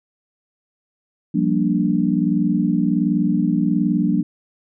sine chord, G minor seventh, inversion third, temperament equal with one note detuned, 174.61 / 196 / 234.8 / 293.7 Hz, F3 / G3 / Bb3 / D4, 0 / 0 / +13 / 0 cents, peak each -21 dBFS, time 1.34-4.23 s, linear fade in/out 10 ms, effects none

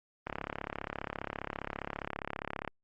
click train, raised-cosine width 0.5 ms, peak -20 dBFS, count 85, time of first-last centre 0.27-2.677 s, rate 34.9 Hz, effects Opus 32 kbps

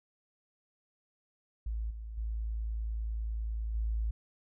sine tone with level steps, 55 Hz, A1, in tune, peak -32 / -39 / -32 / -29 dBFS, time 1.66-4.11 s, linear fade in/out 5 ms, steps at 1.9 / 2.17 / 3.74 s, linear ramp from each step 10 ms, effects none

